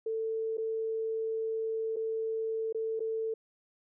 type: tone with dropouts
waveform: sine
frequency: 445.3 Hz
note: A4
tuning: 21 cents sharp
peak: -30 dBFS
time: 0.06-3.34 s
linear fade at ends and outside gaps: 5 ms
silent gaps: 0.572-0.58 / 1.961-1.966 / 2.727-2.746 / 2.995-3.003 s
effects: none